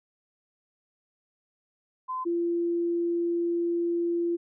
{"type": "tone pair in turn", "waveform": "sine", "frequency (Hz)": [1026, 342.4], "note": ["C6", "F4"], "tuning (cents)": [-34, -34], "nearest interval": "octave + perfect fifth", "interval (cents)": 1900, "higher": "first", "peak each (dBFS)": [-29, -24], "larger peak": "second", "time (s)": [[2.08, 2.25], [2.25, 4.37]], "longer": "second", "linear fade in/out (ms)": 20, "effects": []}